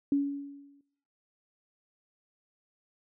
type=tone with exponential decay; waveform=sine; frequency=281.9 Hz; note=C#4; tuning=29 cents sharp; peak=-21 dBFS; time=0.12-0.81 s; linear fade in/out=2 ms; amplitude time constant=150 ms; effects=noise-tail reverb RT60 0.9 s tail -21 dB re dry